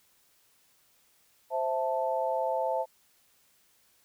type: chord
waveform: sine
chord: A minor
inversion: first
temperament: equal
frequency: 523.3 / 659.3 / 880 Hz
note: C5 / E5 / A5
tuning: 0 / 0 / 0 cents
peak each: -31 dBFS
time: 1.5-2.86 s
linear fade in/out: 50 ms
effects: white hiss -66 dBFS RMS until 4.04 s